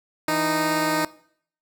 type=tone pair together; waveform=10% pulse; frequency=163.7 / 309 Hz; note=E3 / D#4; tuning=-12 / -12 cents; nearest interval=major seventh; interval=1100 cents; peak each=-21 / -13 dBFS; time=0.28-1.05 s; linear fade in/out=2 ms; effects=noise-tail reverb RT60 0.6 s tail -20 dB re dry